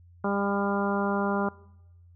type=harmonic tone; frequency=200 Hz; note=G3; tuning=35 cents sharp; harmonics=1 / 2 / 3 / 4 / 5 / 6 / 7; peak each=-28 / -31 / -33 / -34 / -35 / -36 / -36 dBFS; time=0.24-1.49 s; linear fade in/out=5 ms; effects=noise-tail reverb RT60 0.9 s tail -22 dB re dry + added 87 Hz sine -51 dBFS peak until 2.15 s